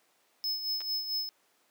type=tone with tremolo; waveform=square; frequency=5200 Hz; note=E8; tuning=24 cents flat; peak=-29 dBFS; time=0.44-1.29 s; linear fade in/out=0 ms; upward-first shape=sine; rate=4.5 Hz; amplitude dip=60%
type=clicks; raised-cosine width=0.2 ms; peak=-27 / -29 dBFS; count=2; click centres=0.806 / 0.816 s
effects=pink hiss -68 dBFS RMS until 1.7 s + high-pass 400 Hz 12 dB/octave